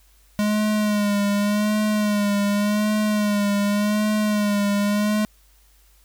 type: tone with vibrato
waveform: square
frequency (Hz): 207.7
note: G#3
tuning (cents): 0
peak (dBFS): -19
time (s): 0.39-5.25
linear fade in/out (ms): 0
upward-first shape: sine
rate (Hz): 0.87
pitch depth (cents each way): 43
effects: added 50 Hz sine -54 dBFS peak until 6.04 s + white hiss -59 dBFS RMS until 6.04 s